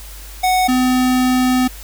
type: tone pair in turn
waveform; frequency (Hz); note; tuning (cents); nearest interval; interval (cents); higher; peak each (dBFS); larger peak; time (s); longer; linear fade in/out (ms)
square; 740 / 253.9; F#5 / B3; 0 / +48; octave + perfect fifth; 1852; first; -13; neither; 0.43-0.68 / 0.68-1.68; second; 10
effects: added 50 Hz sine -33 dBFS peak until 1.83 s + white hiss -38 dBFS RMS until 1.83 s